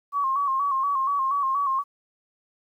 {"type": "tone with vibrato", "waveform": "sine", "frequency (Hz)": 1100, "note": "C#6", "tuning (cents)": -14, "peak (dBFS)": -21, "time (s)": [0.12, 1.84], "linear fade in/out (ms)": 50, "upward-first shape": "square", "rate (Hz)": 4.2, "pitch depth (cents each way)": 55, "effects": ["10-bit"]}